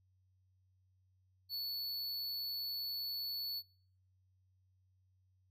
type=tone; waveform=square; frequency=4435 Hz; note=C#8; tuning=in tune; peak=-38 dBFS; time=1.49-3.63 s; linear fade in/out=50 ms; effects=noise-tail reverb RT60 0.6 s tail -25 dB re dry + added 93 Hz sine -70 dBFS peak until 5.5 s